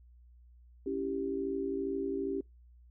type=chord; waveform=sine; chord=C# diminished; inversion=none; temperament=equal; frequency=277.2 / 329.6 / 392 Hz; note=C#4 / E4 / G4; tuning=0 / 0 / 0 cents; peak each=-36 / -40 / -34 dBFS; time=0.86-2.41 s; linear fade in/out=5 ms; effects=noise-tail reverb RT60 0.2 s tail -26 dB re dry + added 60 Hz sine -55 dBFS peak until 2.9 s